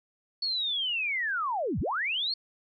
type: linear two-way sweep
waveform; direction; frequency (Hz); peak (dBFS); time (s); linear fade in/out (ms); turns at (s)
sine; down then up; 4442 to 51.91 to 4442; -27; 0.42-2.34; 5; 1.8
effects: none